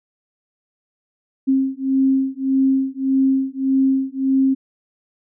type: beating tone pair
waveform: sine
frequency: 266.3 / 268 Hz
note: C4 / C4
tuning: +31 / +42 cents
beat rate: 1.7 Hz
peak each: -18 dBFS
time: 1.47-4.55 s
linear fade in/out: 20 ms
effects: none